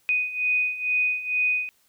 sine beating tone pair, 2489 / 2491.2 Hz, D#7 / D#7, 0 / +2 cents, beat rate 2.2 Hz, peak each -27 / -23 dBFS, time 0.09-1.69 s, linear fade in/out 0 ms, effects white hiss -64 dBFS RMS until 1.88 s

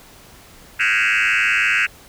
sine tone with frequency modulation, 2093 Hz, C7, in tune, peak -12 dBFS, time 0.79-1.87 s, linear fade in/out 20 ms, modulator 106 Hz, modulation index 6.2, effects tanh soft clip ceiling -13 dBFS + pink hiss -45 dBFS RMS until 2.08 s

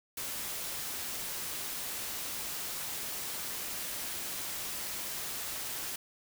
white noise, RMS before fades -38 dBFS, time 0.17-5.96 s, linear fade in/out 5 ms, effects none

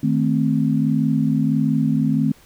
sine chord, A diminished, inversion second, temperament equal, 155.56 / 220 / 261.6 Hz, Eb3 / A3 / C4, 0 / 0 / 0 cents, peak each -20 dBFS, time 0.03-2.32 s, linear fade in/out 5 ms, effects pink hiss -51 dBFS RMS until 2.45 s

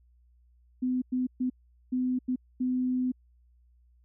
sine tone bursts at uneven times, 253.5 Hz, B3, 45 cents sharp, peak -25 dBFS, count 6, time 0.82-1.02 / 1.12-1.27 / 1.4-1.5 / 1.92-2.19 / 2.28-2.36 / 2.6-3.12 s, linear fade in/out 10 ms, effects added 60 Hz sine -59 dBFS peak until 4.04 s

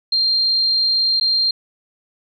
sine tone with dropouts, 4186 Hz, C8, in tune, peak -14 dBFS, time 0.12-1.51 s, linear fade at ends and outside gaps 5 ms, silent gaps 1.199-1.21 s, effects none

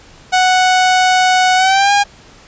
sawtooth tone with pitch glide, 740 to 811.7 Hz, F#5 to G#5, 0 to -40 cents, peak -5 dBFS, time 0.32-2.04 s, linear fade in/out 20 ms, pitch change +160 cents, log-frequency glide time 1.56-1.92 s, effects pink hiss -42 dBFS RMS until 2.47 s + resampled to 16000 Hz

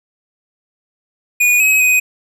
square tone with pitch steps, 2456 / 2548 / 2503 Hz, D#7 / D#7 / D#7, -23 / +41 / +10 cents, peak -10 dBFS, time 1.4-2 s, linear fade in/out 10 ms, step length 200 ms, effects none

